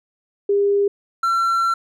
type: tone pair in turn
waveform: sine / triangle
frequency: 402.9 / 1355.2 Hz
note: G4 / E6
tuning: +48 / +48 cents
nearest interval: octave + major sixth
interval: 2100 cents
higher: second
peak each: -14 dBFS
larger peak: neither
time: 0.49-0.88 / 1.23-1.74 s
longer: second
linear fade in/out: 5 ms
effects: none